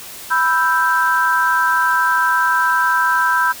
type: chord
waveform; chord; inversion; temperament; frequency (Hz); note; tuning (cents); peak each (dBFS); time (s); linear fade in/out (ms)
sine; E minor; second; equal; 987.8 / 1318.5 / 1568; B5 / E6 / G6; 0 / 0 / 0; -17 / -19 / -16; 0.3-3.53; 20
effects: white hiss -34 dBFS RMS until 3.6 s